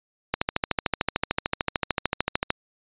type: click train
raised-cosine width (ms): 0.3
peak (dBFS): -6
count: 30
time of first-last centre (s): 0.34-2.504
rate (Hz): 13.4
effects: resampled to 8000 Hz